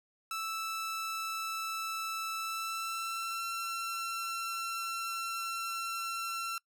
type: tone with pitch glide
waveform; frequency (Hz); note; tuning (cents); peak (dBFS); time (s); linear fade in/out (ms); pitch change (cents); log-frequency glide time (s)
sawtooth; 1318.5 to 1351.7; E6 to E6; 0 to +43; -31; 0.31-6.58; 2; +43; 2.38-3.52
effects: noise-tail reverb RT60 0.1 s tail -24 dB re dry